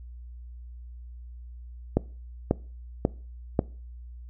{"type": "click train", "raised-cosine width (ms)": 2, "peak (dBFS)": -7, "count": 4, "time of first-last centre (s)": [1.97, 3.592], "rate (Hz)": 1.85, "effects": ["noise-tail reverb RT60 0.4 s tail -22 dB re dry", "added 60 Hz sine -40 dBFS peak until 4.29 s"]}